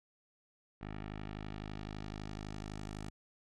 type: tone with low-pass filter sweep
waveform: 10% pulse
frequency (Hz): 51.91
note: G#1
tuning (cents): 0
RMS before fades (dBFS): -44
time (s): 0.81-3.1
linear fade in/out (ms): 5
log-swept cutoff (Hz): 2300 to 8600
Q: 1.2
effects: none